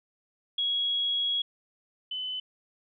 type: tone pair in turn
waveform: sine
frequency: 3322 / 3022 Hz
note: G#7 / F#7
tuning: 0 / +36 cents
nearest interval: major second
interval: 164 cents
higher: first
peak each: -25 / -31 dBFS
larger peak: first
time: 0.58-1.42 / 2.11-2.4 s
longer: first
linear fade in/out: 5 ms
effects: none